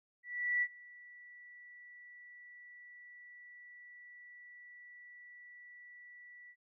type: tone with ADSR envelope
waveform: sine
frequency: 1956 Hz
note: B6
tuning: 17 cents flat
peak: -28 dBFS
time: 0.23-6.56 s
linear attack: 390 ms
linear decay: 55 ms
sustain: -24 dB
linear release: 63 ms
effects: none